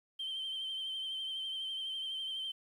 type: tone with vibrato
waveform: sine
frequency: 3120 Hz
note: G7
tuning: 9 cents flat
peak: -35 dBFS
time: 0.19-2.52 s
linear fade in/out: 10 ms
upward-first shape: sine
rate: 12 Hz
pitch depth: 33 cents each way
effects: tanh soft clip ceiling -33 dBFS + 11-bit